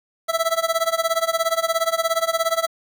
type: tone with tremolo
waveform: 25% pulse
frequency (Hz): 659.3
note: E5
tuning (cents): 0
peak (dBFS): -12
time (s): 0.28-2.67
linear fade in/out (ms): 20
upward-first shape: sine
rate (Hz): 17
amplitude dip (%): 90
effects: 8-bit